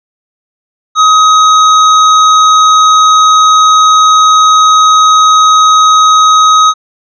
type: tone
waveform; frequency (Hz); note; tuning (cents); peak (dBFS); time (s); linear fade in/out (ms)
square; 1264; D#6; +27; -3; 0.95-6.74; 50
effects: resampled to 16000 Hz